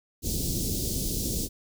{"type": "band-stop noise", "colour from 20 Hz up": "pink", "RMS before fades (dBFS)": -29, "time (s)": [0.22, 1.49], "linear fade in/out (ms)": 50, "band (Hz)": [400, 4500], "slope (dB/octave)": 24, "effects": []}